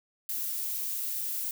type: noise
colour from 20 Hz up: violet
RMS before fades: -33 dBFS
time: 0.29-1.51 s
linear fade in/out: 2 ms
effects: none